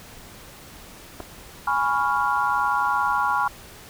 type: clicks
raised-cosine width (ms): 1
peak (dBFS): -21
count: 2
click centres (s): 1.202 / 1.205
type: chord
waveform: sine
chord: C# dominant seventh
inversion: second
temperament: equal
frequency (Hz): 830.6 / 987.8 / 1108.7 / 1396.9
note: G#5 / B5 / C#6 / E#6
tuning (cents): 0 / 0 / 0 / 0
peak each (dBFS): -25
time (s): 1.67-3.48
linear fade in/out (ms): 5
effects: pink hiss -44 dBFS RMS until 3.89 s